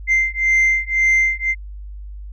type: beating tone pair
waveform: sine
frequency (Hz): 2085 / 2086.9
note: C7 / C7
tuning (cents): -7 / -5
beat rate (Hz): 1.9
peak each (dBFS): -15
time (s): 0.07-1.55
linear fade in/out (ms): 50
effects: tanh soft clip ceiling -10 dBFS + added 50 Hz sine -30 dBFS peak until 2.32 s